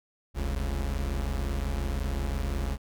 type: tone pair together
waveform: 45% pulse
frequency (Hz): 43.66 / 69.3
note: F1 / C#2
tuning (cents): 0 / 0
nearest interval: minor sixth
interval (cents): 800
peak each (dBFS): -31 / -30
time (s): 0.34-2.78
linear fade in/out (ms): 50
effects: none